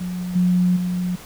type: tone with level steps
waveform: sine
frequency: 180 Hz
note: F#3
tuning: 47 cents flat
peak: -24 / -14 / -20 dBFS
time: 0-1.16 s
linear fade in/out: 10 ms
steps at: 0.35 / 0.76 s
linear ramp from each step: 10 ms
effects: pink hiss -41 dBFS RMS until 1.25 s